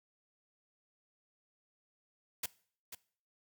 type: noise with echo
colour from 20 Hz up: white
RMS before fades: -36 dBFS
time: 2.43-2.46 s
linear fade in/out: 5 ms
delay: 490 ms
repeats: 1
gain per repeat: -10 dB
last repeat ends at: 2.95 s
effects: noise-tail reverb RT60 0.5 s tail -21 dB re dry + high-pass 80 Hz 12 dB/octave